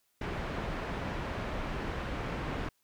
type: low-pass noise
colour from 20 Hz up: pink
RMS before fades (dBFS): -36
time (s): 0.21-2.69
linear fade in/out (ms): 5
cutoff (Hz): 2100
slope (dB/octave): 12
effects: white hiss -74 dBFS RMS until 2.83 s